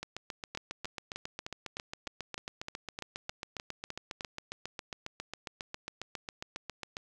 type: two click trains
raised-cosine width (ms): 0.2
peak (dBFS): -21 / -21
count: 13 / 52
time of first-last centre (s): 0.55-4.209 / 0.03-6.969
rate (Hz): 3.28 / 7.35
effects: none